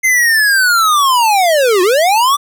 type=linear two-way sweep; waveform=square; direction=down then up; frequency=2093 to 346.8 to 1187 Hz; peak=-9 dBFS; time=0.03-2.37 s; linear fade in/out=20 ms; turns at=1.82 s; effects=none